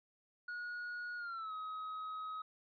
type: tone with pitch glide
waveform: triangle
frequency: 1449 to 1268.7 Hz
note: F#6 to D#6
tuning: -37 to +33 cents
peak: -39 dBFS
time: 0.48-2.42 s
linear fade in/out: 5 ms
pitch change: -230 cents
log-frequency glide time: 1.17-1.53 s
effects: resampled to 11025 Hz